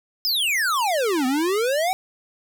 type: exponential two-way sweep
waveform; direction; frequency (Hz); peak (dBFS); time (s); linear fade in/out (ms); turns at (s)
square; down then up; 5274 to 248.4 to 780; -20; 0.25-1.93; 0; 1.26
effects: none